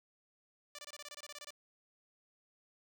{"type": "tone bursts", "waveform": "5% pulse", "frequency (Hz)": 587.3, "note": "D5", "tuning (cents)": 0, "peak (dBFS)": -35, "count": 13, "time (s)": [0.75, 1.506], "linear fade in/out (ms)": 2, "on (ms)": 36, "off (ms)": 24, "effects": ["11-bit"]}